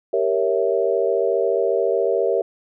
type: chord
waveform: sine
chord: G diminished seventh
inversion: none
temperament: equal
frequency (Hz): 392 / 466.2 / 554.4 / 659.3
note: G4 / Bb4 / Db5 / Fb5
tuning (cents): 0 / 0 / 0 / 0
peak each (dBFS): -22 / -21 / -23 / -24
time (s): 0.13-2.42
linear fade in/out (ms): 5
effects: none